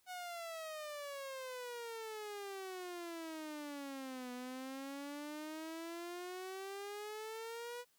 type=exponential two-way sweep; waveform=sawtooth; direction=down then up; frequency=740 to 246.5 to 491.5 Hz; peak=-40 dBFS; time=0.06-7.85 s; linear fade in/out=50 ms; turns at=4.32 s; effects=white hiss -74 dBFS RMS until 7.98 s